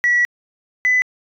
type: tone pair in turn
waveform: sine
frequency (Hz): 1939 / 2003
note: B6 / B6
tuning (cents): -32 / +24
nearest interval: minor second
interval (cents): 56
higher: second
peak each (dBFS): -11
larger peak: neither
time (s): 0.04-0.25 / 0.85-1.02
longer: first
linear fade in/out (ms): 0
effects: tanh soft clip ceiling -9 dBFS